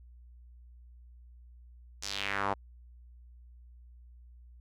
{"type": "tone with band-pass filter sweep", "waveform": "sawtooth", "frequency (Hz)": 99.7, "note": "G2", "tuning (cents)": 30, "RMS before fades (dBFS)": -34, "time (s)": [2.02, 2.54], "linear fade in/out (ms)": 10, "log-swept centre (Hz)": [6300, 810], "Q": 2.4, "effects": ["added 60 Hz sine -51 dBFS peak until 4.6 s"]}